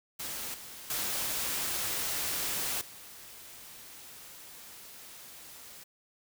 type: noise with level steps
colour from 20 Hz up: white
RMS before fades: -38 / -46 / -33 / -49 dBFS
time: 0.19-5.84 s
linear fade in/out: 10 ms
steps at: 0.54 / 0.9 / 2.81 s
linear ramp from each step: 2 ms
effects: none